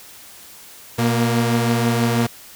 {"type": "tone pair together", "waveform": "sawtooth", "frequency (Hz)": [119.62, 233.1], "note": ["A#2", "A#3"], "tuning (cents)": [45, 0], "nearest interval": "octave", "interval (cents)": 1155, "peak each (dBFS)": -15, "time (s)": [0.98, 2.27], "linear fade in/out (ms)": 10, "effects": ["white hiss -42 dBFS RMS until 2.55 s"]}